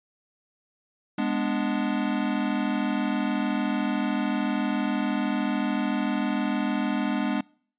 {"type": "chord", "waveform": "square", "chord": "G# diminished", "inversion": "none", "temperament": "equal with one note detuned", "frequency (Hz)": [206.9, 246.9, 293.7], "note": ["G#3", "B3", "D4"], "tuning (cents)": [-6, 0, 0], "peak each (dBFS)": -29, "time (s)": [1.18, 7.41], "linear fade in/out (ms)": 5, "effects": ["noise-tail reverb RT60 0.5 s tail -25 dB re dry", "resampled to 8000 Hz"]}